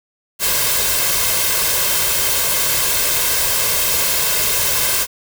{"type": "noise with comb filter", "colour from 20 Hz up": "white", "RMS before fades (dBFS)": -17, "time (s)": [0.39, 5.07], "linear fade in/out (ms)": 50, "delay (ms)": 1.9, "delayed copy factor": 0.6, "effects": []}